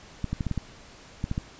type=clicks; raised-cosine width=5 ms; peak=-15 dBFS; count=9; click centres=0.243 / 0.33 / 0.408 / 0.467 / 0.513 / 0.577 / 1.241 / 1.314 / 1.379 s; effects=pink hiss -49 dBFS RMS until 1.59 s + resampled to 16000 Hz